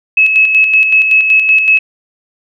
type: tone with tremolo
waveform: sine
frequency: 2583 Hz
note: E7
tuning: 36 cents flat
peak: -4 dBFS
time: 0.17-1.79 s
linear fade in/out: 5 ms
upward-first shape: square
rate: 5.3 Hz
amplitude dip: 45%
effects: none